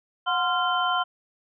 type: tone cluster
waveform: sine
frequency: 728 / 1040 / 1383 / 3084 Hz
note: F#5 / C6 / F6 / G7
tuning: -28 / -11 / -17 / -29 cents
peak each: -27 / -26 / -26 / -30 dBFS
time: 0.26-1.04 s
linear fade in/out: 20 ms
effects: none